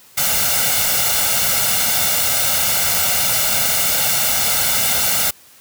white noise with comb filter, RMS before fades -17 dBFS, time 0.17-5.31 s, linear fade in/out 10 ms, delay 1.4 ms, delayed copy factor +0.75, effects white hiss -47 dBFS RMS until 5.6 s + high-pass 60 Hz 12 dB/octave

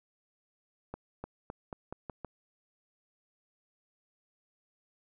accelerating click train, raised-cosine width 1 ms, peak -25 dBFS, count 7, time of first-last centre 0.94-2.247 s, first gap 300 ms, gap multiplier 0.87, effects none

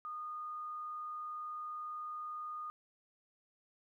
sine tone, 1227 Hz, D#6, 25 cents flat, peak -40 dBFS, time 0.05-2.7 s, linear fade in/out 0 ms, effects 13-bit

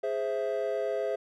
triangle chord, Ab augmented, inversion none, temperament equal, 415.3 / 523.3 / 659.3 Hz, Ab4 / C5 / E5, 0 / 0 / 0 cents, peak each -30 dBFS, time 0.03-1.16 s, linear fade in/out 10 ms, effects tanh soft clip ceiling -18 dBFS

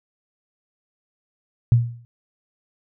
sine tone with exponential decay, 118.3 Hz, A#2, 26 cents sharp, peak -8 dBFS, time 1.72-2.05 s, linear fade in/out 0 ms, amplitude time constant 71 ms, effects none

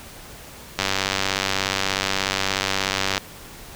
click train, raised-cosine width 0.2 ms, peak -3 dBFS, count 232, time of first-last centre 0.79-3.179 s, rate 96.7 Hz, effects pink hiss -41 dBFS RMS until 3.75 s

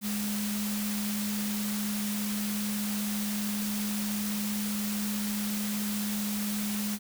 sine tone in noise, 207.7 Hz, G#3, in tune, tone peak -30 dBFS, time 0.01-6.99 s, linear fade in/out 50 ms, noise white, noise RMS -36 dBFS, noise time 0.01-6.99 s, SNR +3 dB, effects none

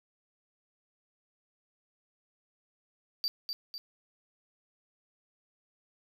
triangle tone with echo, 4654 Hz, D8, 17 cents flat, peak -27 dBFS, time 3.24-3.28 s, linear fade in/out 0 ms, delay 250 ms, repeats 2, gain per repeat -5 dB, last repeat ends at 3.78 s, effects none

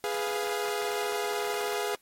sawtooth chord, F diminished, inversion first, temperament equal, 415.3 / 493.9 / 698.5 Hz, Ab4 / Cb5 / F5, 0 / 0 / 0 cents, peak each -27 / -32 / -32 dBFS, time 0.04-1.95 s, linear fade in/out 0 ms, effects white hiss -66 dBFS RMS until 2.01 s + AAC 48 kbps

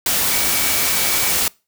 sine tone in noise, 2283 Hz, D7, 50 cents flat, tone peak -28 dBFS, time 0.31-1.32 s, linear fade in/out 2 ms, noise white, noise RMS -18 dBFS, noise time 0.06-1.48 s, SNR -13 dB, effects noise-tail reverb RT60 0.3 s tail -25 dB re dry

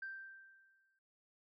sine tone with exponential decay, 1568 Hz, G6, in tune, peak -40 dBFS, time 0.02-0.99 s, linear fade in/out 5 ms, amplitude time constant 210 ms, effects noise-tail reverb RT60 0.6 s tail -22 dB re dry + tanh soft clip ceiling -37 dBFS

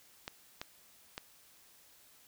clicks, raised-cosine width 0.2 ms, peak -22 dBFS, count 3, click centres 0.279 / 0.615 / 1.179 s, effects white hiss -62 dBFS RMS until 2.27 s

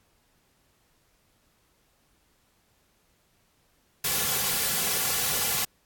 white noise with comb filter, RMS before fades -26 dBFS, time 4.04-5.65 s, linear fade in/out 5 ms, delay 3.2 ms, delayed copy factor -0.7, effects pink hiss -67 dBFS RMS until 5.85 s + AAC 64 kbps

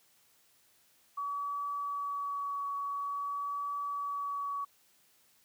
sine tone with vibrato, 1136 Hz, C#6, 42 cents sharp, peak -33 dBFS, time 1.17-4.65 s, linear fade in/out 10 ms, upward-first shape triangle, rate 0.48 Hz, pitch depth 14 cents each way, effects white hiss -67 dBFS RMS until 5.44 s + high-pass 60 Hz 12 dB/octave

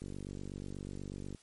click train, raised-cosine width 3 ms, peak -30 dBFS, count 65, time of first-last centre 0.02-1.348 s, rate 48.2 Hz, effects white hiss -63 dBFS RMS until 1.42 s + MP3 48 kbps

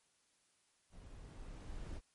brown noise with level ramp, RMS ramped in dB -55 to -44 dBFS, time 0.9-2.01 s, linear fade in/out 50 ms, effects white hiss -75 dBFS RMS until 2.14 s + MP3 48 kbps

